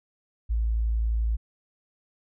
sine tone, 55.8 Hz, A1, 25 cents sharp, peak -22 dBFS, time 0.49-1.37 s, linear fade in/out 20 ms, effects none

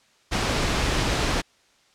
pink noise, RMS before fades -23 dBFS, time 0.31-1.42 s, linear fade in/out 20 ms, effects white hiss -60 dBFS RMS until 1.94 s + low-pass 6000 Hz 12 dB/octave

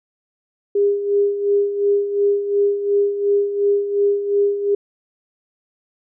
sine tone with tremolo, 404.8 Hz, G#4, 44 cents flat, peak -12 dBFS, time 0.75-4.75 s, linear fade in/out 5 ms, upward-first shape sine, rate 2.8 Hz, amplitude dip 65%, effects none

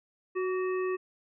harmonic tone with a mistuned harmonic, 370 Hz, F#4, in tune, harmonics 1 / 3 / 5 / 7, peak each -28 / -38 / -42 / -45 dBFS, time 0.35-0.97 s, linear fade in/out 20 ms, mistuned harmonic 3, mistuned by +46 cents, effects none

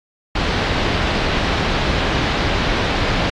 pink low-pass noise, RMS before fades -19 dBFS, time 0.35-3.3 s, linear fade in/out 5 ms, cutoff 4300 Hz, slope 24 dB/octave, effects AAC 48 kbps

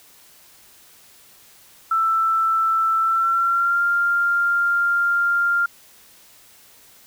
sine tone with pitch glide, 1328 to 1395.6 Hz, E6 to F6, +12 to -2 cents, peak -16 dBFS, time 1.91-5.66 s, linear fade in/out 5 ms, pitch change +86 cents, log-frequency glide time 3-3.83 s, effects white hiss -50 dBFS RMS until 7.06 s

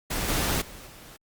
pink noise with level steps, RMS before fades -29 / -26 / -44 / -47 dBFS, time 0.1-1.17 s, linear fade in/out 10 ms, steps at 0.28 / 0.61 / 0.86 s, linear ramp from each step 10 ms, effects Opus 48 kbps

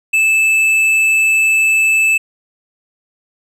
triangle tone with tanh clipping, 2626 Hz, E7, 7 cents flat, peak -11 dBFS, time 0.13-2.18 s, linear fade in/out 10 ms, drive 12 dB, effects none

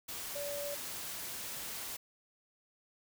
sine tone in noise, 575 Hz, D5, 37 cents flat, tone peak -38 dBFS, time 0.35-0.75 s, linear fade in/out 10 ms, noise white, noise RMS -42 dBFS, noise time 0.08-1.97 s, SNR +1 dB, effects none

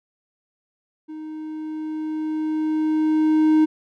triangle tone with level ramp, 311.1 Hz, D#4, in tune, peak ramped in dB -30 to -10 dBFS, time 1.08-3.66 s, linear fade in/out 20 ms, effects none

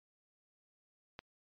click, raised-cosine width 0.3 ms, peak -28 dBFS, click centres 1.191 s, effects MP3 32 kbps

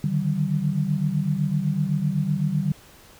sine tone cluster, 146.3 / 154.2 / 192 Hz, D3 / D#3 / G3, -6 / -15 / -36 cents, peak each -25 dBFS, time 0.04-2.72 s, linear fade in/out 2 ms, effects pink hiss -50 dBFS RMS until 3.19 s

